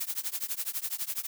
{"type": "noise with tremolo", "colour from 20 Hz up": "blue", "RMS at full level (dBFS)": -30, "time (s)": [0, 1.27], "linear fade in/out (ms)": 10, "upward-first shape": "triangle", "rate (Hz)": 12, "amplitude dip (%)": 100, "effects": []}